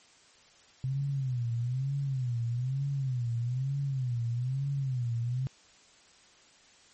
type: tone with vibrato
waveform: sine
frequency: 128.1 Hz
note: C3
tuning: 36 cents flat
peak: -28 dBFS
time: 0.84-5.47 s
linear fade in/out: 0 ms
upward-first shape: sine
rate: 1.1 Hz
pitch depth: 160 cents each way
effects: white hiss -59 dBFS RMS until 6.93 s + MP3 32 kbps